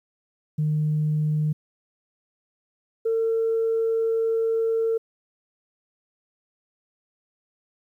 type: tone pair in turn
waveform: sine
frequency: 152.5 / 451.9 Hz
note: D#3 / A4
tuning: -34 / +46 cents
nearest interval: octave + perfect fifth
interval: 1880 cents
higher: second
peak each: -19 dBFS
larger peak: neither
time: 0.58-1.53 / 3.05-4.98 s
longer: second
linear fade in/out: 10 ms
effects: tanh soft clip ceiling -16 dBFS + 10-bit